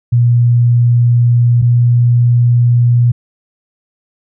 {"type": "tone pair in turn", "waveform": "sine", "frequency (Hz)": [120, 120.52], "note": ["B2", "B2"], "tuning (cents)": [-49, -42], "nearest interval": "unison", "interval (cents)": 7, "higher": "second", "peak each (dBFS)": -6, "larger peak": "neither", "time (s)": [[0.12, 1.62], [1.62, 3.12]], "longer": "neither", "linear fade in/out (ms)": 10, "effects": []}